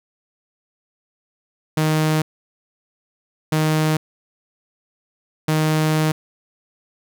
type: tone bursts at uneven times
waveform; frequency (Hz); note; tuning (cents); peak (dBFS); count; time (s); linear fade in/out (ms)
sawtooth; 155.8; D#3; +3; -12; 3; 1.77-2.22 / 3.52-3.97 / 5.48-6.12; 5
effects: none